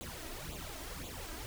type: noise with flanger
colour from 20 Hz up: pink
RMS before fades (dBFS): -44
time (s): 0.01-1.46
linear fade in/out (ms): 0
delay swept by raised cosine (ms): 0.27 to 3.17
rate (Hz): 1.9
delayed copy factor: +0.8
effects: none